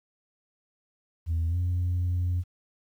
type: tone with pitch glide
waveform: sine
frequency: 82.41 to 88.84 Hz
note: E2 to F2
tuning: 0 to +30 cents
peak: -22 dBFS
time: 1.26-2.44 s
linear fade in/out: 50 ms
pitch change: +130 cents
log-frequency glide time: 1.48-1.57 s
effects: tanh soft clip ceiling -22 dBFS + 10-bit